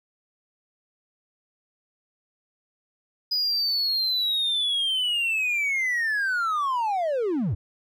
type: linear sweep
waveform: triangle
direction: down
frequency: 4978 to 77.78 Hz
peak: -20 dBFS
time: 3.31-7.55 s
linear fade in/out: 10 ms
effects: tanh soft clip ceiling -16 dBFS